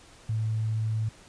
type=tone; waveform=sine; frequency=110 Hz; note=A2; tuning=in tune; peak=-25 dBFS; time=0.29-1.09 s; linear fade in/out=5 ms; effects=pink hiss -53 dBFS RMS until 1.28 s + resampled to 22050 Hz